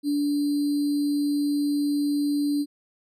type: tone with sample-and-hold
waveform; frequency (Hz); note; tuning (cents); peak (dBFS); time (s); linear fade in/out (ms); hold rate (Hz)
sine; 289.8; D4; -23; -21; 0.03-2.66; 50; 4410
effects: resampled to 32000 Hz